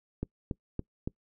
click train, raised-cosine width 3 ms, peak -19 dBFS, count 4, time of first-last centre 0.23-1.075 s, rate 3.55 Hz, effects noise-tail reverb RT60 0.1 s tail -24 dB re dry

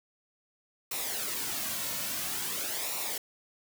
white noise with flanger, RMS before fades -34 dBFS, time 0.91-3.18 s, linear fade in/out 5 ms, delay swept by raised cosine 0.62 to 2.52 ms, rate 0.49 Hz, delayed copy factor -0.6, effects none

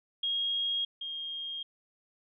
sine tone pair in turn, 3267 / 3231 Hz, G#7 / G#7, -29 / -48 cents, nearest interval unison, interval 19 cents, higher first, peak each -28 / -35 dBFS, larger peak first, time 0.23-0.85 / 1.01-1.63 s, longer neither, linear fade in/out 5 ms, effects none

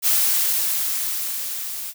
blue noise with level ramp, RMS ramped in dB -17 to -31 dBFS, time 0.02-1.94 s, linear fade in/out 50 ms, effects none

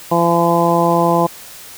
harmonic tone, 170 Hz, F3, 46 cents flat, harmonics 1 / 2 / 3 / 4 / 5 / 6, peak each -18 / -18 / -18 / -18 / -18 / -18 dBFS, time 0.11-1.27 s, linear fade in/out 10 ms, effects white hiss -36 dBFS RMS until 1.77 s

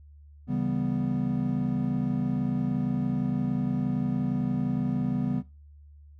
triangle chord, C# half-diminished seventh, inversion none, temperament equal, 138.59 / 164.81 / 196 / 246.9 Hz, C#3 / E3 / G3 / B3, 0 / 0 / 0 / 0 cents, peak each -28 / -33 / -29 / -27 dBFS, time 0.47-5.43 s, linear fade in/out 50 ms, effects noise-tail reverb RT60 0.3 s tail -20 dB re dry + added 73 Hz sine -48 dBFS peak until 6.19 s

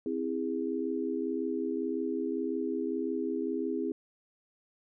sine chord, C augmented, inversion none, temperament just, 261.6 / 327 / 408.8 Hz, C4 / E4 / G#4, 0 / -14 / -27 cents, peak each -34 dBFS, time 0.06-3.92 s, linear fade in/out 2 ms, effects none

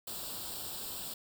white noise with comb filter, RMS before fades -41 dBFS, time 0.07-1.14 s, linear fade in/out 5 ms, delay 0.24 ms, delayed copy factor +0.75, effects none

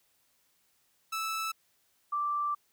sawtooth / sine tone pair in turn, 1313 / 1173 Hz, E6 / D6, -7 / -2 cents, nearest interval major second, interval 195 cents, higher first, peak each -28 dBFS, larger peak neither, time 1.12-1.52 / 2.12-2.55 s, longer second, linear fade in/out 10 ms, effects white hiss -71 dBFS RMS until 2.72 s

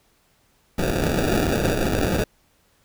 white noise with sample-and-hold, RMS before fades -21 dBFS, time 0.78-2.24 s, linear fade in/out 5 ms, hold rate 1050 Hz, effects pink hiss -62 dBFS RMS until 2.84 s

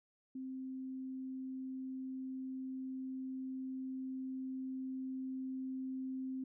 sine tone with level ramp, 261.6 Hz, C4, in tune, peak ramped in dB -41 to -38 dBFS, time 0.35-6.44 s, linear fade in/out 5 ms, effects none

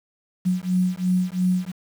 sine beating tone pair, 181.2 / 184.1 Hz, F#3 / F#3, -36 / -8 cents, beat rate 2.9 Hz, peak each -22 dBFS, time 0.45-1.72 s, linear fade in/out 20 ms, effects 7-bit

